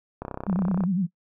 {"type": "click train", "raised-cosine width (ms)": 1, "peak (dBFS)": -18, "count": 21, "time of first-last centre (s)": [0.22, 0.837], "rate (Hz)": 32.4}
{"type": "tone with vibrato", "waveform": "sine", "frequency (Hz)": 185.4, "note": "F#3", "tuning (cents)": 4, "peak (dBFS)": -21, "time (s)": [0.47, 1.07], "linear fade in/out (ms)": 20, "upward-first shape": "sine", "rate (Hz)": 10, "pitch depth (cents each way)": 140}
{"effects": ["noise-tail reverb RT60 0.1 s tail -21 dB re dry"]}